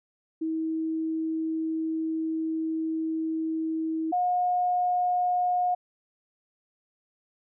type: tone pair in turn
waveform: sine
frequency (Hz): 320.5 / 719.5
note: E4 / F#5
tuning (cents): -49 / -49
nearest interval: octave + major second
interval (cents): 1400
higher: second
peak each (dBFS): -26 / -22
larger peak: second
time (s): 0.41-4.12 / 4.12-5.75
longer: first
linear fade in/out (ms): 10
effects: none